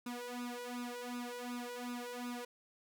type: tone with flanger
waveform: sawtooth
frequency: 244 Hz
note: B3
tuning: 21 cents flat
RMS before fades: -43 dBFS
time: 0.06-2.45 s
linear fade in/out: 5 ms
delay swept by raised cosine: 0.78 to 2.08 ms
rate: 2.7 Hz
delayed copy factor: +0.9
effects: none

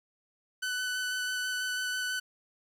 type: tone with vibrato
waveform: sawtooth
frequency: 1500 Hz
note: F#6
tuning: 23 cents sharp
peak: -27 dBFS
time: 0.62-2.2 s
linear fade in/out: 10 ms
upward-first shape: square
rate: 6.1 Hz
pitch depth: 9 cents each way
effects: low-pass 12000 Hz 12 dB/octave + 10-bit

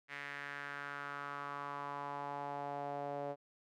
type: tone with band-pass filter sweep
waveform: sawtooth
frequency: 142.7 Hz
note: D3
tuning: 49 cents flat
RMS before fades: -43 dBFS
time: 0.08-3.36 s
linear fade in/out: 50 ms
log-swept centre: 2000 to 600 Hz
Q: 3.4
effects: none

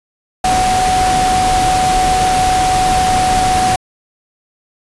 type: tone in noise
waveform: sine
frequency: 744 Hz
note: F#5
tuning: 9 cents sharp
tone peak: -11 dBFS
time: 0.44-3.76 s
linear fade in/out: 5 ms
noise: pink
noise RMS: -18 dBFS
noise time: 0.44-3.76 s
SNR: +4 dB
effects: resampled to 24000 Hz

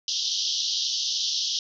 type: band-pass noise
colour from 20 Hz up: white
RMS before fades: -27 dBFS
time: 0.08-1.59 s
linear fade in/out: 2 ms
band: 3000 to 6000 Hz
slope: 96 dB/octave
effects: none

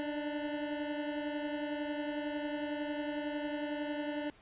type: beating tone pair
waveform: 25% pulse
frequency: 293.7 / 304.7 Hz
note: D4 / D#4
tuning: 0 / -36 cents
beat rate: 11 Hz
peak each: -32 / -39 dBFS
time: 0-4.3 s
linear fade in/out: 0 ms
effects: pink hiss -61 dBFS RMS until 4.41 s + resampled to 8000 Hz

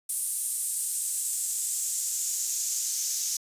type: noise with high-pass filter sweep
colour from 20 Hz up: pink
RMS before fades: -30 dBFS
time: 0.09-3.37 s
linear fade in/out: 5 ms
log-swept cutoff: 9300 to 6200 Hz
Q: 3.4
effects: resampled to 32000 Hz

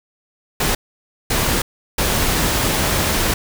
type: noise bursts at uneven times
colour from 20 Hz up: pink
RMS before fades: -18 dBFS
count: 3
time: 0.6-0.75 / 1.3-1.62 / 1.98-3.34 s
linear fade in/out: 5 ms
effects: none

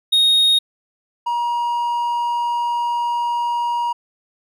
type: tone pair in turn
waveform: triangle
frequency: 3729 / 951.8 Hz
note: A#7 / A#5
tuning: 0 / +36 cents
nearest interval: 2 octaves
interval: 2364 cents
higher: first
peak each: -10 / -16 dBFS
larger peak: first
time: 0.12-0.59 / 1.26-3.93 s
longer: second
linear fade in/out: 10 ms
effects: none

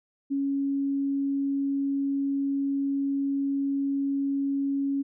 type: tone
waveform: sine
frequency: 277.2 Hz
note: C#4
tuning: in tune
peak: -24 dBFS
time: 0.3-5.03 s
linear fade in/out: 20 ms
effects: none

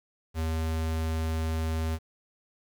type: tone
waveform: square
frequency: 80.3 Hz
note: E2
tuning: 45 cents flat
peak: -28 dBFS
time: 0.34-1.99 s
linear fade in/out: 50 ms
effects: 9-bit

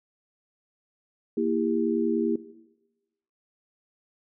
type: chord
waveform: sine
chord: E diminished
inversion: second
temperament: equal with one note detuned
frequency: 233.1 / 329.6 / 399.8 Hz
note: Bb3 / E4 / G4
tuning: 0 / 0 / +34 cents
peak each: -27 dBFS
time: 1.37-2.36 s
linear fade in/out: 5 ms
effects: noise-tail reverb RT60 1.0 s tail -17 dB re dry

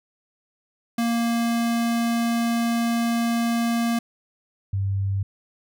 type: tone pair in turn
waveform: square / sine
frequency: 233.1 / 98.01 Hz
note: A#3 / G2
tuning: 0 / 0 cents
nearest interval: octave + minor third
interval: 1500 cents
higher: first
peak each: -21 dBFS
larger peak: neither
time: 0.98-3.99 / 4.73-5.23 s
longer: first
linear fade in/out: 5 ms
effects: none

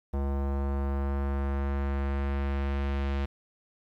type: tone with low-pass filter sweep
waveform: square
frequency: 69.3 Hz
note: C#2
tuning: in tune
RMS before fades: -29 dBFS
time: 0.13-3.26 s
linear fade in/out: 10 ms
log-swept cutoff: 850 to 3000 Hz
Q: 1.1
effects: 10-bit

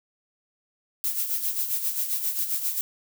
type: noise with tremolo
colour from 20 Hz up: violet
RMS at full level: -25 dBFS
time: 1.04-2.81 s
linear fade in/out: 0 ms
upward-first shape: sine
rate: 7.5 Hz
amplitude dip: 60%
effects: none

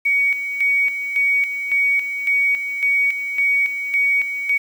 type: tone with tremolo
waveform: sine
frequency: 2247 Hz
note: C#7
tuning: 23 cents sharp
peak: -14 dBFS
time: 0.05-4.58 s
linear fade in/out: 10 ms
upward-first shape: square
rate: 1.8 Hz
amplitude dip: 60%
effects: 7-bit

